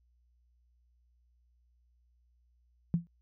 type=tone with exponential decay; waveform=sine; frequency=170 Hz; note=F3; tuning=46 cents flat; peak=-21 dBFS; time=2.94-3.07 s; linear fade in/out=0 ms; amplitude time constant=28 ms; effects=added 60 Hz sine -66 dBFS peak until 3.21 s